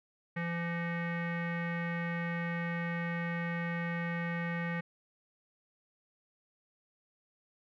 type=tone with low-pass filter; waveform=square; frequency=170 Hz; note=F3; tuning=46 cents flat; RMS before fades=-35 dBFS; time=0.36-4.81 s; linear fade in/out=10 ms; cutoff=2000 Hz; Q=6.8; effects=none